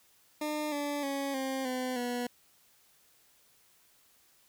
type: tone with pitch steps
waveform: 20% pulse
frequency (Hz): 301.9 / 289.3 / 277.2 / 265.6 / 254.5 / 243.8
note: D4 / D4 / C#4 / C4 / C4 / B3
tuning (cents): +48 / -26 / 0 / +26 / -48 / -22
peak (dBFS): -27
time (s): 0.41-2.27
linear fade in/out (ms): 5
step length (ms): 310
effects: white hiss -65 dBFS RMS until 4.48 s